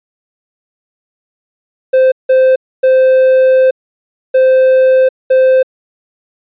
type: tone bursts at uneven times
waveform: triangle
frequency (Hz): 520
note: C5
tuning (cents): -11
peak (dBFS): -3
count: 5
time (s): 1.93-2.12 / 2.29-2.56 / 2.83-3.71 / 4.34-5.09 / 5.3-5.63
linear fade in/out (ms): 10
effects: resampled to 8000 Hz